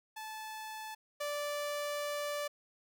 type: tone pair in turn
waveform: sawtooth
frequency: 870 / 584.7 Hz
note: A5 / D5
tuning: -20 / -8 cents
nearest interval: perfect fifth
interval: 688 cents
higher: first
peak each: -38 / -31 dBFS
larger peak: second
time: 0.16-0.95 / 1.2-2.48 s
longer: second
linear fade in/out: 10 ms
effects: none